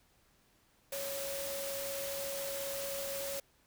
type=tone in noise; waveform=sine; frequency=554 Hz; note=C#5; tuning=1 cent flat; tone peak=-39 dBFS; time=0.92-3.4 s; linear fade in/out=5 ms; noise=white; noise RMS=-41 dBFS; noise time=0.92-3.4 s; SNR=-1 dB; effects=pink hiss -69 dBFS RMS until 3.66 s